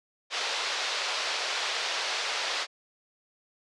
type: band-pass noise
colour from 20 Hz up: white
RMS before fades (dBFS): -31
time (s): 0.3-2.67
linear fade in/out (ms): 50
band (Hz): 470 to 5000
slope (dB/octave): 24
effects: resampled to 24000 Hz